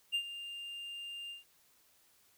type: tone with ADSR envelope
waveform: triangle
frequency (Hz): 2800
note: F7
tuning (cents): +4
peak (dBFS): -27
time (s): 0.12-1.44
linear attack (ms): 28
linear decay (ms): 76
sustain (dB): -13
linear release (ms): 140
effects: white hiss -68 dBFS RMS until 2.37 s